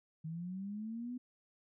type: linear sweep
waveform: sine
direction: up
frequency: 155.56 to 252.2 Hz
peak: -39 dBFS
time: 0.24-1.18 s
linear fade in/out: 10 ms
effects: none